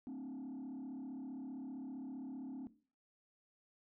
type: tone with frequency modulation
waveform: sine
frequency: 261.6 Hz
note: C4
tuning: in tune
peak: -40 dBFS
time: 0.07-2.67 s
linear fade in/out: 0 ms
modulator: 35.3 Hz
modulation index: 1
effects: noise-tail reverb RT60 0.4 s tail -18 dB re dry + tanh soft clip ceiling -42 dBFS